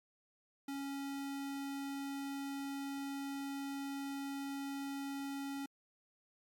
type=tone; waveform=square; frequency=277.2 Hz; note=C#4; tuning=in tune; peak=-40 dBFS; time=0.68-5.66 s; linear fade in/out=5 ms; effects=MP3 96 kbps